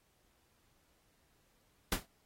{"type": "noise with exponential decay", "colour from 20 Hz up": "pink", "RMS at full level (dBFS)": -28, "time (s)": [1.92, 2.06], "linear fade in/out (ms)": 2, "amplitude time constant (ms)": 29, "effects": ["pink hiss -73 dBFS RMS until 2.25 s", "AAC 48 kbps"]}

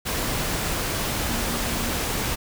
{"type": "tone in noise", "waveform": "sine", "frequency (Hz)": 233.1, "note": "A#3", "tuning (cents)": 0, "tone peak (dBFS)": -33, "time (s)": [1.28, 1.92], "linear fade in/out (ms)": 20, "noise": "pink", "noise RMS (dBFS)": -26, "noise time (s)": [0.05, 2.36], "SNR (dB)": -10, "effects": []}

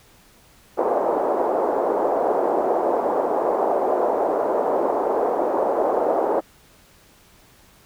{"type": "band-pass noise", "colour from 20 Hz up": "pink", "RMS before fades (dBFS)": -21, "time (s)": [0.77, 6.41], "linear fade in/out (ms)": 20, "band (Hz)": [390, 840], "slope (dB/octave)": 24, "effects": ["pink hiss -53 dBFS RMS until 7.85 s"]}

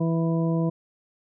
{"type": "harmonic tone", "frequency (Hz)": 164.81, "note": "E3", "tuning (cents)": 0, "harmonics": [1, 2, 3, 4, 6], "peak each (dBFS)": [-22, -28, -32, -34, -38], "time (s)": [0, 0.7], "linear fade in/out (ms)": 10, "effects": []}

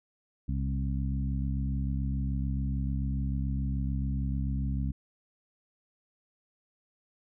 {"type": "harmonic tone with a mistuned harmonic", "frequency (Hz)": 66.9, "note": "C2", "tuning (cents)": 39, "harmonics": [1, 2, 3, 4], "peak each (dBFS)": [-30, -33, -36, -40], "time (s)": [0.48, 4.92], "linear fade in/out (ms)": 10, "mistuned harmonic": 1, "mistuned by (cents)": -54, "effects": []}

